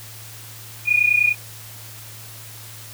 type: tone pair together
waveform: sine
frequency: 2432 / 2462 Hz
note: D#7 / D#7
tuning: -40 / -19 cents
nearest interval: unison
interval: 21 cents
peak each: -17 dBFS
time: 0.85-1.35 s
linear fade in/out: 50 ms
effects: added 110 Hz sine -41 dBFS peak until 2.93 s + white hiss -40 dBFS RMS until 2.93 s